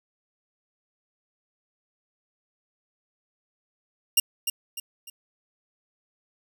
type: tone with echo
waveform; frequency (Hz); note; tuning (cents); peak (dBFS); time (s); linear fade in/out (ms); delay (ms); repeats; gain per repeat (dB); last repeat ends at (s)
10% pulse; 2810; F7; +10; -7; 4.17-4.2; 5; 300; 3; -8; 5.1
effects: none